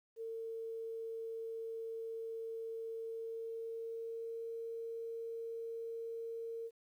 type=tone with pitch glide; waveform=sine; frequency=452.7 to 458.2 Hz; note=A4 to A#4; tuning=+49 to -30 cents; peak=-40 dBFS; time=0.16-6.71 s; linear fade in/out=50 ms; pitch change=+21 cents; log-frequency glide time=2.99-4.47 s; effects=12-bit